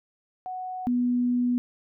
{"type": "tone pair in turn", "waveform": "sine", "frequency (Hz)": [740, 245.3], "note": ["F#5", "B3"], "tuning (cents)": [0, -12], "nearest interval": "octave + perfect fifth", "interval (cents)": 1912, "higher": "first", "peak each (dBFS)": [-31, -21], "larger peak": "second", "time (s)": [[0.46, 0.87], [0.87, 1.58]], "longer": "second", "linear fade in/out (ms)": 0, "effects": []}